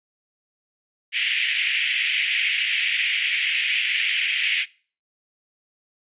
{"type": "band-pass noise", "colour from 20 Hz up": "pink", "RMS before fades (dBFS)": -23, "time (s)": [1.12, 4.66], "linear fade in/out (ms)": 50, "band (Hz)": [2000, 3200], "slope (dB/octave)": 48, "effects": ["noise-tail reverb RT60 0.4 s tail -22 dB re dry", "resampled to 8000 Hz"]}